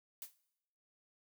blue noise with exponential decay, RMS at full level -41 dBFS, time 0.22-0.34 s, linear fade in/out 1 ms, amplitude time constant 26 ms, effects noise-tail reverb RT60 0.8 s tail -19 dB re dry

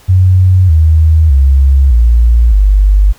sine tone with pitch steps, 92.5 / 79.14 / 67.71 / 57.94 / 49.57 Hz, F#2 / D#2 / C#2 / A#1 / G1, 0 / +30 / -40 / -10 / +20 cents, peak -3 dBFS, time 0.08-3.13 s, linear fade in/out 20 ms, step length 610 ms, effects pink hiss -42 dBFS RMS until 3.18 s

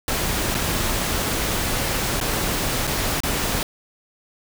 pink noise with dropouts, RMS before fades -23 dBFS, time 0.08-3.63 s, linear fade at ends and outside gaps 1 ms, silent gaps 0.545-0.55 / 2.202-2.212 / 2.87-2.875 / 3.204-3.234 s, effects none

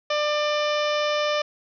harmonic tone with a mistuned harmonic, 596 Hz, D5, 25 cents sharp, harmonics 1 / 2 / 3 / 4 / 5 / 6 / 7 / 8 / 9 / 10, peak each -23 / -28 / -33 / -32 / -33 / -35 / -41 / -40 / -38 / -44 dBFS, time 0.1-1.42 s, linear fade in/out 5 ms, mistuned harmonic 8, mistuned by +27 cents, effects none

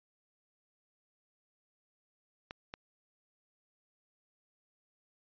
clicks, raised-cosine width 0.3 ms, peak -25 dBFS, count 2, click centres 2.509 / 2.739 s, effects resampled to 11025 Hz

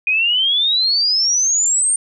sine exponential sweep, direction up, 2455 to 8870 Hz, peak -13 dBFS, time 0.07-1.96 s, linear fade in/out 2 ms, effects none

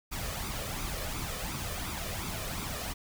pink noise with flanger, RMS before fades -36 dBFS, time 0.11-2.94 s, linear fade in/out 20 ms, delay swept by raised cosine 0.82 to 1.71 ms, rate 2.8 Hz, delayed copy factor +0.55, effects none

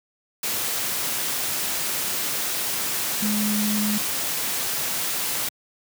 sine tone in noise, 209.9 Hz, G#3, 19 cents sharp, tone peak -22 dBFS, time 3.22-3.98 s, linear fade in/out 5 ms, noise white, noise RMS -26 dBFS, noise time 0.43-5.49 s, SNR +1 dB, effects high-pass 100 Hz 12 dB/octave

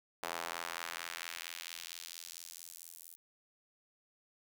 sawtooth tone with high-pass filter sweep, 84.4 Hz, E2, 41 cents sharp, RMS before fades -45 dBFS, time 0.23-3.16 s, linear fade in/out 0 ms, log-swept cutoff 740 to 11000 Hz, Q 1, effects none

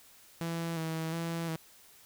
sawtooth tone with vibrato, 164 Hz, E3, 9 cents flat, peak -29 dBFS, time 0.41-1.56 s, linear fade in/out 0 ms, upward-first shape square, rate 1.4 Hz, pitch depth 28 cents each way, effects white hiss -58 dBFS RMS until 2.05 s

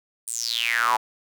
square tone with high-pass filter sweep, 58.27 Hz, A#1, in tune, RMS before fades -24 dBFS, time 0.27-0.97 s, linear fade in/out 10 ms, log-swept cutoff 9400 to 850 Hz, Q 8.6, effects none

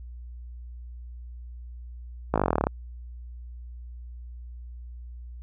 slowing click train, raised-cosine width 1 ms, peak -8 dBFS, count 15, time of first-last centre 2.34-2.669 s, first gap 18 ms, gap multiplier 1.04, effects added 60 Hz sine -38 dBFS peak until 5.42 s

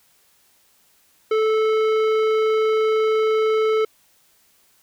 triangle tone with tanh clipping, 437 Hz, A4, 12 cents flat, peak -18 dBFS, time 1.31-3.85 s, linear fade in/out 5 ms, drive 18 dB, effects white hiss -59 dBFS RMS until 4.82 s

